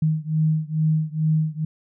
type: beating tone pair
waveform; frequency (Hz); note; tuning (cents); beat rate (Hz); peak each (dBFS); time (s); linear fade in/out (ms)
sine; 155.56 / 157.86; D#3 / D#3; 0 / +25; 2.3; -21 / -22; 0.02-1.65; 5
effects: none